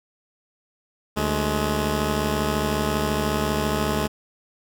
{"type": "tone pair together", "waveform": "10% pulse", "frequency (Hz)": [74.64, 211.1], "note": ["D2", "G#3"], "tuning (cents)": [29, 29], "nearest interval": "octave + tritone", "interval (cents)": 1800, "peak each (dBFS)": -16, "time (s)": [1.16, 4.08], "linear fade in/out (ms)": 20, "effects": []}